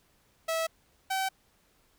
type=tone pair in turn; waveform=sawtooth; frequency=651 / 766.8 Hz; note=E5 / G5; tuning=-22 / -38 cents; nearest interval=minor third; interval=284 cents; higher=second; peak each=-24 / -24 dBFS; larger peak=neither; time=0.48-0.67 / 1.1-1.29 s; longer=neither; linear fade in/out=10 ms; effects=pink hiss -67 dBFS RMS until 1.98 s